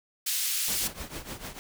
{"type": "band-pass noise", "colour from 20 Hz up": "white", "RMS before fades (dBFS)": -29, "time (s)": [0.26, 0.88], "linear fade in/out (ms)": 10, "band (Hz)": [2600, 16000], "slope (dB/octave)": 12}
{"type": "noise with tremolo", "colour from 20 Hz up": "pink", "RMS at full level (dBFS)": -36, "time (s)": [0.68, 1.59], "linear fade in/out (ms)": 0, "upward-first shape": "triangle", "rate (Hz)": 6.7, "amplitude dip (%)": 85}
{"effects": []}